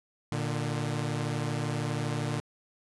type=tone pair together; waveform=sawtooth; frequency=116.5 / 149.15 Hz; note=A#2 / D3; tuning=-1 / +27 cents; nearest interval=major third; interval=428 cents; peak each=-28 dBFS; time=0.32-2.4 s; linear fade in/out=0 ms; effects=resampled to 24000 Hz

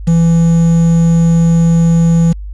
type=tone with quantisation; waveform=triangle; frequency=166.8 Hz; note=E3; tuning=21 cents sharp; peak=-4 dBFS; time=0.07-2.33 s; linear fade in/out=10 ms; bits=5; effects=added 50 Hz sine -22 dBFS peak until 2.53 s + resampled to 24000 Hz

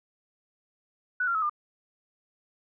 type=tone with pitch steps; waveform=sine; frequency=1480 / 1380.9 / 1288.4 / 1202.1 Hz; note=F#6 / F6 / E6 / D6; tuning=0 / -20 / -40 / +40 cents; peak=-24 dBFS; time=1.2-1.496 s; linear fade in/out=5 ms; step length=74 ms; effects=none

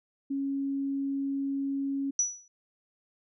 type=tone; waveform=sine; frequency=275.6 Hz; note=C#4; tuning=10 cents flat; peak=-28 dBFS; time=0.3-2.11 s; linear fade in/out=10 ms
type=tone with exponential decay; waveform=sine; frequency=5900 Hz; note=F#8; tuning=6 cents flat; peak=-20 dBFS; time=2.19-2.48 s; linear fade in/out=2 ms; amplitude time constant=61 ms
effects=none

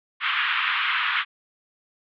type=band-pass noise; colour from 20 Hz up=pink; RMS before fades=-24 dBFS; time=0.2-1.25 s; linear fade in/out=50 ms; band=1100 to 3300 Hz; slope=48 dB/octave; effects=none

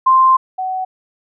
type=tone pair in turn; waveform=sine; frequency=1046.5 / 749.7 Hz; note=C6 / F#5; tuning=0 / +23 cents; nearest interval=tritone; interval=577 cents; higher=first; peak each=-7 / -18 dBFS; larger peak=first; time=0.06-0.37 / 0.58-0.85 s; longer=first; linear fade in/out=10 ms; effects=none

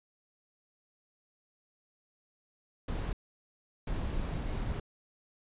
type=noise bursts at uneven times; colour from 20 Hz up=brown; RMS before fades=-34 dBFS; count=2; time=2.88-3.13 / 3.87-4.8 s; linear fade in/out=5 ms; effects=resampled to 8000 Hz

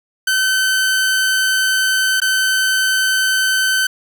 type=tone with dropouts; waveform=sawtooth; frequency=1530 Hz; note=G6; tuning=42 cents flat; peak=-10 dBFS; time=0.27-3.87 s; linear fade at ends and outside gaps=5 ms; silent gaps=2.202-2.217 s; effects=none

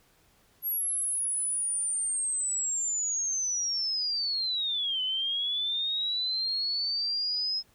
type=linear two-way sweep; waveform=sine; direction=down then up; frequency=11590 to 3005 to 5160 Hz; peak=-27 dBFS; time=0.62-7.63 s; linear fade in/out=50 ms; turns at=5.02 s; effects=pink hiss -64 dBFS RMS until 7.74 s

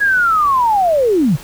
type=linear sweep; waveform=sine; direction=down; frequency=1681 to 123.47 Hz; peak=-10 dBFS; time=0-1.37 s; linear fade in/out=20 ms; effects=pink hiss -36 dBFS RMS until 1.43 s

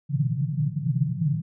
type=band-pass noise; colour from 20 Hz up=pink; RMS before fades=-25 dBFS; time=0.09-1.42 s; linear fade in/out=10 ms; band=120 to 170 Hz; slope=96 dB/octave; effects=none

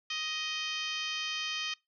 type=harmonic tone with a mistuned harmonic; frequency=625 Hz; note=D#5; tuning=8 cents sharp; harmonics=2 / 3 / 4 / 5 / 6 / 7 / 8 / 9 / 10; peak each=-44 / -43 / -39 / -36 / -44 / -46 / -43 / -49 / -50 dBFS; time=0.1-1.74 s; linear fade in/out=5 ms; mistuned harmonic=6; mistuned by=-19 cents; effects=noise-tail reverb RT60 0.2 s tail -23 dB re dry

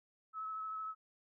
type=tone with vibrato; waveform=sine; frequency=1294 Hz; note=E6; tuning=32 cents flat; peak=-39 dBFS; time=0.33-0.95 s; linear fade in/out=50 ms; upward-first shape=sine; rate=13 Hz; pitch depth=15 cents each way; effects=none

